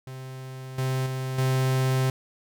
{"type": "tone with level steps", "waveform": "45% pulse", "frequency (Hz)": 130.81, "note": "C3", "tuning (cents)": 0, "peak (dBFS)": [-36, -24, -28, -21], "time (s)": [0.07, 2.1], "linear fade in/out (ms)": 2, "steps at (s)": [0.78, 1.06, 1.38], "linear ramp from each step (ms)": 5, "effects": []}